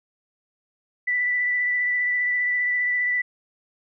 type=tone with vibrato; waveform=sine; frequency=1975.5 Hz; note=B6; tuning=in tune; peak=-20 dBFS; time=1.07-3.22 s; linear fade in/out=10 ms; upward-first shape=sine; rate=15 Hz; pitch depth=14 cents each way; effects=none